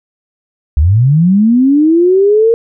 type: linear sweep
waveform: sine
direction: up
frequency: 66 to 466.2 Hz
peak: -5 dBFS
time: 0.77-2.54 s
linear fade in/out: 0 ms
effects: none